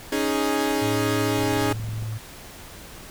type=chord; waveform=sawtooth; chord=C# suspended second; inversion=none; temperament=equal; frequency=277.2 / 311.1 / 415.3 Hz; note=C#4 / D#4 / G#4; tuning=0 / 0 / 0 cents; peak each=-22 dBFS; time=0.12-1.73 s; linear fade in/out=5 ms
type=tone; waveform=sine; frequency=110 Hz; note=A2; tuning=in tune; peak=-27 dBFS; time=0.81-2.19 s; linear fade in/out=20 ms
type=click train; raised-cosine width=5 ms; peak=-25 dBFS; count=15; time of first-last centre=1.39-2.023 s; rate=22.1 Hz
effects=pink hiss -42 dBFS RMS until 3.1 s